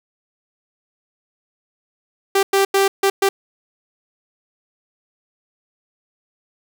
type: tone bursts at uneven times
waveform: sawtooth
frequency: 392 Hz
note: G4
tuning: in tune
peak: -9 dBFS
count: 5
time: 2.35-2.43 / 2.53-2.65 / 2.74-2.88 / 3.03-3.1 / 3.22-3.29 s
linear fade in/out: 5 ms
effects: 8-bit